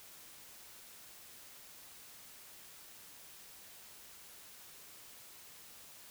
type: silence
effects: white hiss -55 dBFS RMS until 6.1 s